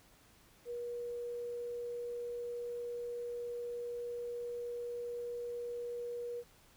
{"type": "tone with quantisation", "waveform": "sine", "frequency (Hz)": 479.6, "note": "A#4", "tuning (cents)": 49, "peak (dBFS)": -38, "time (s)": [0.65, 6.44], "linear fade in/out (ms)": 50, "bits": 11, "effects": ["pink hiss -64 dBFS RMS until 6.76 s"]}